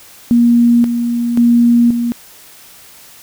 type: tone with tremolo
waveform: sine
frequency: 237.2 Hz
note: A#3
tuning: 30 cents sharp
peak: -6 dBFS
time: 0.31-2.12 s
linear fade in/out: 0 ms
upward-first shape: square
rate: 0.94 Hz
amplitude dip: 55%
effects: white hiss -40 dBFS RMS until 3.22 s